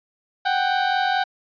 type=tone pair together; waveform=30% pulse; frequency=744 / 788.5 Hz; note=F#5 / G5; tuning=+9 / +10 cents; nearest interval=minor second; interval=101 cents; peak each=-19 dBFS; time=0.45-1.24 s; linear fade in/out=10 ms; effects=resampled to 11025 Hz